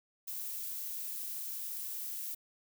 violet noise, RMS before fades -40 dBFS, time 0.27-2.35 s, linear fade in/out 10 ms, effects none

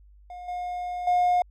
triangle tone with level steps, 716 Hz, F5, 43 cents sharp, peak -35 / -27 / -16 dBFS, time 0.3-1.42 s, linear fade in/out 2 ms, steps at 0.48 / 1.07 s, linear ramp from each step 5 ms, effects tanh soft clip ceiling -13 dBFS + added 50 Hz sine -50 dBFS peak until 1.5 s

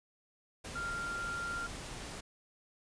sine tone in noise, 1390 Hz, F6, 9 cents flat, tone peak -36 dBFS, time 0.75-1.67 s, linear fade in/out 10 ms, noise pink, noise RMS -44 dBFS, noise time 0.64-2.21 s, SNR +5 dB, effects resampled to 22050 Hz

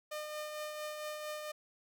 sawtooth tone with tremolo, 606 Hz, D#5, 46 cents flat, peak -34 dBFS, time 0.11-1.52 s, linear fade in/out 10 ms, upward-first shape triangle, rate 4.4 Hz, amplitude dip 40%, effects none

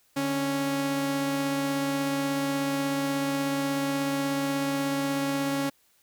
sawtooth tone pair together, 146.58 / 276.7 Hz, D3 / C#4, -3 / -3 cents, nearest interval major seventh, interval 1100 cents, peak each -32 / -22 dBFS, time 0.16-5.7 s, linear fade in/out 10 ms, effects white hiss -65 dBFS RMS until 6.02 s

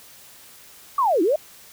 sine linear two-way sweep, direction down then up, 1174.7 to 303.8 to 643 Hz, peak -16 dBFS, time 0.98-1.36 s, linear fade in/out 5 ms, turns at 1.22 s, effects white hiss -47 dBFS RMS until 1.72 s

